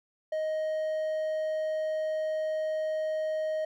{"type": "tone", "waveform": "triangle", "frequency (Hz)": 625, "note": "D#5", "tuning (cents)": 8, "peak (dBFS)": -26, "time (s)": [0.32, 3.65], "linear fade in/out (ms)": 5, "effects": []}